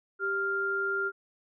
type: tone pair together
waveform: sine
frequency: 392 / 1396.9 Hz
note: G4 / F6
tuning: 0 / 0 cents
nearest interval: octave + minor seventh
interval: 2200 cents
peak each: -33 / -28 dBFS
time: 0.19-1.12 s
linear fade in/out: 50 ms
effects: none